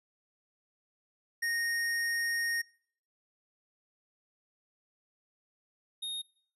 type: tone pair in turn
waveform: square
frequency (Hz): 1857 / 3714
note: A#6 / A#7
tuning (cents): -7 / -7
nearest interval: octave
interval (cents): 1200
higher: second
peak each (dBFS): -30 / -35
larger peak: first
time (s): 1.42-2.62 / 6.02-6.22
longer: first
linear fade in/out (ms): 10
effects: noise-tail reverb RT60 0.6 s tail -26 dB re dry + resampled to 32000 Hz